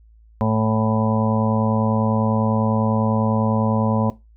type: harmonic tone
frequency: 110 Hz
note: A2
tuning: in tune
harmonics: 1 / 2 / 4 / 5 / 6 / 7 / 8 / 9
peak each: -21 / -20 / -29 / -25 / -31 / -30 / -32 / -28 dBFS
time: 0.41-4.1 s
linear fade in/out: 0 ms
effects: noise-tail reverb RT60 0.2 s tail -17 dB re dry + added 55 Hz sine -47 dBFS peak until 4.36 s